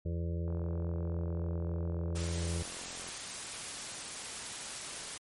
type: harmonic tone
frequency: 84.4 Hz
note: E2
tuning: 41 cents sharp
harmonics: 1 / 2 / 4 / 5 / 6 / 7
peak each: -33 / -39 / -45 / -47 / -49 / -50 dBFS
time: 0.05-2.63 s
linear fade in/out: 10 ms
type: click train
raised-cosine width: 1 ms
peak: -35 dBFS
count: 115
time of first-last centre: 0.48-3.089 s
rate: 43.7 Hz
type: noise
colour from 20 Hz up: white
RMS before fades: -41 dBFS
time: 2.15-5.18 s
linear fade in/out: 10 ms
effects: MP3 48 kbps